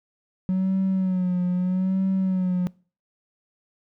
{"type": "tone with vibrato", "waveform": "triangle", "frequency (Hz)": 185, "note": "F#3", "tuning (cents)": 0, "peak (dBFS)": -17, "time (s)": [0.49, 2.67], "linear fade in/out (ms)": 0, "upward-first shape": "sine", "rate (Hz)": 0.79, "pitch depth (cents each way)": 56, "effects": ["noise-tail reverb RT60 0.4 s tail -25 dB re dry", "tanh soft clip ceiling -15 dBFS"]}